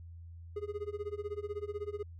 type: tone with tremolo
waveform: triangle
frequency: 413.8 Hz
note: G#4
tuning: 6 cents flat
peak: -31 dBFS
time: 0.56-2.03 s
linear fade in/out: 5 ms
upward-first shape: sine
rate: 16 Hz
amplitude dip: 95%
effects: added 84 Hz sine -46 dBFS peak until 2.19 s